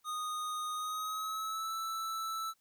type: tone with pitch glide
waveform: square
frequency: 1238 to 1319.2 Hz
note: D#6 to E6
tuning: -9 to +1 cents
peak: -36 dBFS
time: 0.04-2.54 s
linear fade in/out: 50 ms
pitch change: +110 cents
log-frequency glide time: 0.74-1.73 s
effects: white hiss -75 dBFS RMS until 2.6 s